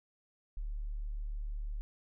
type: tone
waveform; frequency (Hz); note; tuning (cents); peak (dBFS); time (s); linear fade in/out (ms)
sine; 36.9; D1; +9; -35; 0.57-1.81; 0
effects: none